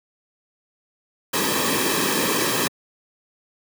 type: noise with comb filter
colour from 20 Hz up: pink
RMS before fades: -21 dBFS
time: 1.33-2.68 s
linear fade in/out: 10 ms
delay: 1.4 ms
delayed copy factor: -0.65
effects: high-pass 200 Hz 12 dB/octave